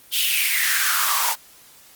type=noise with high-pass filter sweep; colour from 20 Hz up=white; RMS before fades=-20 dBFS; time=0.11-1.36 s; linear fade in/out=50 ms; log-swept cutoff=3300 to 850 Hz; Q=5.1; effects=white hiss -49 dBFS RMS until 1.95 s + Opus 32 kbps